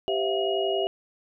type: tone cluster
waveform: sine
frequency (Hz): 392.4 / 515 / 657 / 708 / 2888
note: G4 / C5 / E5 / F5 / F#7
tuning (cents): +2 / -28 / -6 / +23 / -43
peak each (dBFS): -26 / -34 / -28 / -34 / -32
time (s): 0.08-0.87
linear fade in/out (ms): 0
effects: none